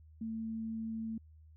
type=tone; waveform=sine; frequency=223.4 Hz; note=A3; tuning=27 cents sharp; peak=-36 dBFS; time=0.21-1.18 s; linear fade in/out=5 ms; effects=added 78 Hz sine -55 dBFS peak until 1.56 s